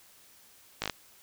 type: slowing click train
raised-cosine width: 0.2 ms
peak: -13 dBFS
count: 5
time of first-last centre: 0.82-0.898 s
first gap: 18 ms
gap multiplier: 1.05
effects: white hiss -58 dBFS RMS until 1.22 s